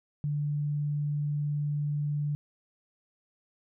sine tone, 146.9 Hz, D3, 1 cent sharp, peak -27 dBFS, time 0.24-2.35 s, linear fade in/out 0 ms, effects none

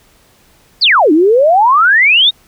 sine exponential two-way sweep, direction down then up, 5100 to 292.4 to 3818 Hz, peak -5 dBFS, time 0.81-2.31 s, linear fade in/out 20 ms, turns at 1.12 s, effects pink hiss -49 dBFS RMS until 2.47 s

